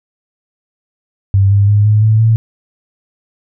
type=tone with pitch steps; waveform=sine; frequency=98 / 100.7 / 103.47 / 106.32 / 109.24 / 112.25 Hz; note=G2 / G2 / G#2 / G#2 / A2 / A2; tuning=0 / +47 / -6 / +41 / -12 / +35 cents; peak=-6 dBFS; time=1.34-2.36 s; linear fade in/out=0 ms; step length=170 ms; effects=none